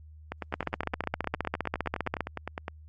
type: two click trains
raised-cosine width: 0.5 ms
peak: -18 / -13 dBFS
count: 24 / 26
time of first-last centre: 0.32-2.681 / 0.54-2.207 s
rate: 9.74 / 15 Hz
effects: added 77 Hz sine -47 dBFS peak until 2.88 s + Opus 48 kbps